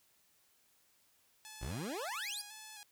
5% pulse tone with vibrato, 844 Hz, G#5, 28 cents sharp, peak -37 dBFS, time 1.45-2.83 s, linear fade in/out 0 ms, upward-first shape square, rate 1.9 Hz, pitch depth 39 cents each way
25% pulse exponential sweep, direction up, 50.2 to 5320 Hz, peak -35 dBFS, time 1.61-2.42 s, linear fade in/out 10 ms
effects white hiss -71 dBFS RMS until 2.91 s

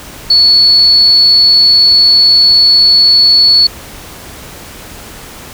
sine tone, 4416 Hz, C#8, 7 cents flat, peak -3 dBFS, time 0.3-3.67 s, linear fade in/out 5 ms, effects pink hiss -30 dBFS RMS until 5.53 s

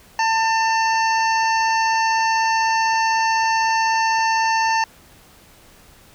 harmonic tone with a mistuned harmonic, 896 Hz, A5, 31 cents sharp, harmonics 1 / 2 / 3 / 5 / 6 / 7, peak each -17 / -23 / -27 / -31 / -33 / -34 dBFS, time 0.19-4.84 s, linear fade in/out 2 ms, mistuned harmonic 6, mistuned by +23 cents, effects pink hiss -49 dBFS RMS until 6.14 s

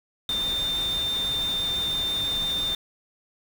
sine tone in noise, 3603 Hz, A7, 40 cents sharp, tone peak -24 dBFS, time 0.29-2.75 s, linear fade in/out 2 ms, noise pink, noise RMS -36 dBFS, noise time 0.29-2.75 s, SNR +9 dB, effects none

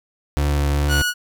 35% pulse tone with vibrato, 72 Hz, D2, 34 cents flat, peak -15 dBFS, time 0.37-1.02 s, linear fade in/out 0 ms, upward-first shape triangle, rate 2.5 Hz, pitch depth 17 cents each way
sawtooth tone, 1461 Hz, F#6, 22 cents flat, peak -15 dBFS, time 0.88-1.14 s, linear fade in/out 50 ms
effects none

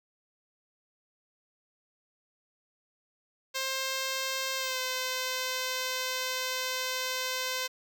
5% pulse tone with pitch glide, 529 to 513.6 Hz, C5 to C5, +19 to -32 cents, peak -19 dBFS, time 3.54-7.68 s, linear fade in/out 20 ms, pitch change -51 cents, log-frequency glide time 4.56-4.79 s, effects none

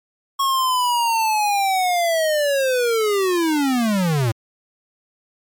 square linear sweep, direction down, 1100 to 107.3 Hz, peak -17 dBFS, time 0.39-4.32 s, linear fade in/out 10 ms, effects MP3 96 kbps

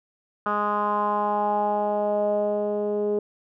10% pulse tone with low-pass filter sweep, 207.7 Hz, G#3, in tune, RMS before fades -24 dBFS, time 0.46-3.19 s, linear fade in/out 2 ms, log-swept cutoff 1300 to 440 Hz, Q 4.4, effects none

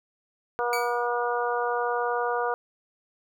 harmonic tone, 240.7 Hz, B3, 44 cents flat, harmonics 2 / 3 / 4 / 5 / 6, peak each -28 / -30 / -31 / -32 / -33 dBFS, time 0.59-2.54 s, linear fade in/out 0 ms
sawtooth tone with exponential decay, 2282 Hz, C#7, 50 cents sharp, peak -23 dBFS, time 0.73-1.07 s, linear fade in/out 1 ms, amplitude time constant 73 ms
effects none

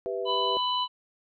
sine chord, E minor, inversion first, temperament equal, 392 / 493.9 / 659.3 Hz, G4 / B4 / E5, 0 / 0 / 0 cents, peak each -32 / -32 / -35 dBFS, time 0.06-0.57 s, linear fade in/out 0 ms
harmonic tone, 997 Hz, B5, 16 cents sharp, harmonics 1 / 3 / 4, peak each -27 / -29 / -35 dBFS, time 0.25-0.88 s, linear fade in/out 50 ms
effects none

